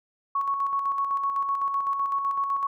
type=tone with tremolo; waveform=sine; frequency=1108.7 Hz; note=C#6; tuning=in tune; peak=-22 dBFS; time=0.35-2.67 s; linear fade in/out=5 ms; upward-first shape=square; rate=7.9 Hz; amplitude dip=40%; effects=none